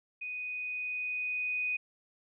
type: tone with level ramp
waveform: sine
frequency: 2489 Hz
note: D#7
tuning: in tune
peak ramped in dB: -36 to -29 dBFS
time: 0.21-1.77 s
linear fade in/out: 10 ms
effects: none